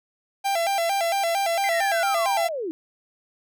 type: tone with vibrato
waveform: 45% pulse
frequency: 730 Hz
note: F#5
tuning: 24 cents flat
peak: -21 dBFS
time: 0.44-2.49 s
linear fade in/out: 20 ms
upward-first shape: square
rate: 4.4 Hz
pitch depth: 140 cents each way
type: linear sweep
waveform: sine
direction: down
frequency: 2093 to 300 Hz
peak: -26 dBFS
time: 1.64-2.71 s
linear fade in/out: 0 ms
effects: none